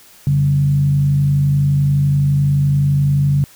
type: tone with frequency modulation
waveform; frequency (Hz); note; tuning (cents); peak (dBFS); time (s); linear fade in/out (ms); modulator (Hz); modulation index
sine; 141.8; C#3; +40; -11; 0.27-3.44; 0; 51.7; 0.41
effects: white hiss -45 dBFS RMS until 3.55 s